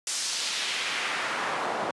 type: noise with band-pass filter sweep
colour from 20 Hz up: pink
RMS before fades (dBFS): -30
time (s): 0.07-1.91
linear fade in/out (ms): 2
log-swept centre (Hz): 7100 to 690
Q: 1.2
effects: high-pass 150 Hz 12 dB/octave + resampled to 24000 Hz